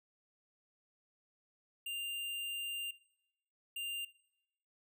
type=tone bursts at uneven times; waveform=square; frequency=2794 Hz; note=F7; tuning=in tune; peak=-39 dBFS; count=2; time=1.86-2.91 / 3.76-4.05 s; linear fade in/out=5 ms; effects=noise-tail reverb RT60 0.8 s tail -19 dB re dry